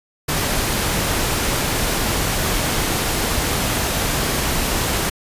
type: noise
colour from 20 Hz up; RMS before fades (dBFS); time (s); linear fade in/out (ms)
pink; -20; 0.28-5.1; 10
effects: resampled to 32000 Hz